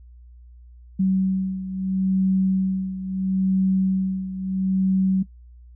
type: beating tone pair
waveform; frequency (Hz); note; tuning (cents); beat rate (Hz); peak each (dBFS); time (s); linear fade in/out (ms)
sine; 189.4 / 190.15; F#3 / F#3; +41 / +48; 0.75; -20 / -25; 0.99-5.23; 10
effects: noise-tail reverb RT60 0.1 s tail -17 dB re dry + added 60 Hz sine -43 dBFS peak until 5.75 s